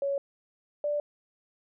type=tone pair in turn; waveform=sine; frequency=558 / 587.8 Hz; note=C#5 / D5; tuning=+11 / +1 cents; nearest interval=minor second; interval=90 cents; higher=second; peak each=-26 dBFS; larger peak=neither; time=0.02-0.18 / 0.84-1 s; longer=neither; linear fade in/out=2 ms; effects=none